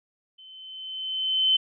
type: tone with level ramp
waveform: sine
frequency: 3064 Hz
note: G7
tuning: 40 cents flat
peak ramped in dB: -46 to -16 dBFS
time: 0.38-1.57 s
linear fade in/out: 10 ms
effects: none